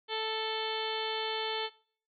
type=harmonic tone with a mistuned harmonic; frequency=440 Hz; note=A4; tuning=in tune; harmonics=1 / 2 / 3 / 4 / 5 / 6 / 7 / 8 / 9 / 10; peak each=-36 / -37 / -44 / -43 / -42 / -47 / -38 / -39 / -51 / -44 dBFS; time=0.08-1.7 s; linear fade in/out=50 ms; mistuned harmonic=10; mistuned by=-25 cents; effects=noise-tail reverb RT60 0.5 s tail -22 dB re dry + MP3 48 kbps